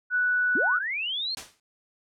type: tone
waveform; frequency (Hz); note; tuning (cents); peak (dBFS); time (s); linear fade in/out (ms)
sine; 1480; F#6; 0; -21; 0.1-0.81; 50
type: linear sweep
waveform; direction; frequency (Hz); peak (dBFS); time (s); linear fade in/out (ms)
sine; up; 212.1 to 4348; -27; 0.55-1.35; 5
type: noise with exponential decay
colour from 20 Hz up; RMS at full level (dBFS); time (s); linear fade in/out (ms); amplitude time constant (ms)
white; -31; 1.37-1.6; 2; 49
effects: low-pass 8000 Hz 12 dB/octave